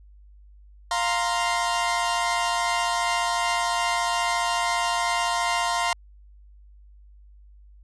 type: chord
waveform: sawtooth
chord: F suspended fourth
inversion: none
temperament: equal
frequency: 698.5 / 932.3 / 1046.5 Hz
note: F5 / Bb5 / C6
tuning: 0 / 0 / 0 cents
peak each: -23 dBFS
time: 0.91-5.93 s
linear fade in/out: 2 ms
effects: added 50 Hz sine -47 dBFS peak until 7.83 s + resampled to 22050 Hz